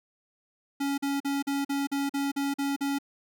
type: tone bursts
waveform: square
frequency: 279.4 Hz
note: C#4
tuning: 14 cents sharp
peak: -27 dBFS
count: 10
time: 0.8-2.987 s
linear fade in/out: 10 ms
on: 180 ms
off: 43 ms
effects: none